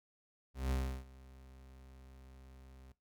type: tone with ADSR envelope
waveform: 40% pulse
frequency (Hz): 65.41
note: C2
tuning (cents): 0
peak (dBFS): -31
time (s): 0.54-2.92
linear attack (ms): 170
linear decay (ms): 330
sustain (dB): -23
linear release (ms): 4
effects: noise-tail reverb RT60 0.2 s tail -18 dB re dry